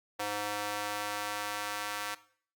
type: tone with high-pass filter sweep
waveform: square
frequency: 103.7 Hz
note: G#2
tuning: 2 cents flat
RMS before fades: -36 dBFS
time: 0.19-2.15 s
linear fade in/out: 10 ms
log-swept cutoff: 630 to 1100 Hz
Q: 1
effects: noise-tail reverb RT60 0.5 s tail -17 dB re dry + Opus 48 kbps